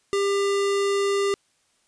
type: tone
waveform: square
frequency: 398.8 Hz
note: G4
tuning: 30 cents sharp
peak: -21 dBFS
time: 0.13-1.34 s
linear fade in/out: 0 ms
effects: white hiss -66 dBFS RMS until 1.87 s + resampled to 22050 Hz